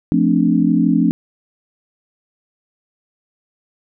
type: chord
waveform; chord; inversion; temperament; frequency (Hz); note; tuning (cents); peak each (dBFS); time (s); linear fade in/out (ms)
sine; D minor seventh; first; equal; 174.61 / 220 / 261.6 / 293.7; F3 / A3 / C4 / D4; 0 / 0 / 0 / 0; -17; 0.12-1.11; 0
effects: none